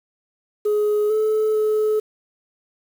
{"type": "tone with pitch steps", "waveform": "sine", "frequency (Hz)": [419.6, 432.6, 429.2], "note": ["G#4", "A4", "A4"], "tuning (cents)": [18, -29, -43], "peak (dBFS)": -14, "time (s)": [0.65, 2], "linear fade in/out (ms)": 10, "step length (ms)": 450, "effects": ["tanh soft clip ceiling -15 dBFS", "7-bit"]}